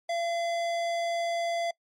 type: tone with hard clipping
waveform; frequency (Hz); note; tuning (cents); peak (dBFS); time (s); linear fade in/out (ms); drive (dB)
sine; 681; F5; -44; -29; 0.09-1.71; 5; 16
effects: noise-tail reverb RT60 0.1 s tail -24 dB re dry + MP3 64 kbps